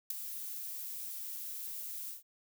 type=noise with ADSR envelope; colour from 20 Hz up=violet; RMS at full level=-31 dBFS; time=0.1-2.23 s; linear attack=6 ms; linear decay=8 ms; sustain=-11 dB; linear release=140 ms; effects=none